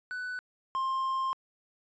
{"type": "tone pair in turn", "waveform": "triangle", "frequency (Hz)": [1493, 1057.6], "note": ["F#6", "C6"], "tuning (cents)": [15, 18], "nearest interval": "tritone", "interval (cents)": 597, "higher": "first", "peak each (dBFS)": [-32, -26], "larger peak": "second", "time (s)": [[0.11, 0.39], [0.75, 1.33]], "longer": "second", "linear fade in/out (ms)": 0, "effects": ["resampled to 16000 Hz"]}